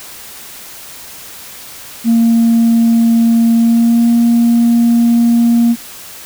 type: tone with pitch glide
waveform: sine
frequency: 230.2 to 234.5 Hz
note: A#3 to A#3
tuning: -22 to +11 cents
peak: -5 dBFS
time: 2.04-5.76 s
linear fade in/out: 50 ms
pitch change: +33 cents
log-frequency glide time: 3.56-4.12 s
effects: tanh soft clip ceiling -4 dBFS + white hiss -32 dBFS RMS until 6.25 s